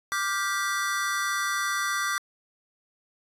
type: chord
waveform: square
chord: G dominant seventh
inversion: second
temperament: just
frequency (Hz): 1176 / 1411.2 / 1568 / 1960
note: D6 / F6 / G6 / B6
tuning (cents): +2 / +18 / 0 / -14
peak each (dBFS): -30 / -35 / -32 / -33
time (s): 0.12-2.18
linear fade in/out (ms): 0
effects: resampled to 32000 Hz